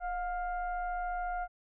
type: tone with frequency modulation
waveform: sine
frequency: 716 Hz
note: F5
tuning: 43 cents sharp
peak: -32 dBFS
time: 0-1.48 s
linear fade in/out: 50 ms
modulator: 689 Hz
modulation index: 0.73
effects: none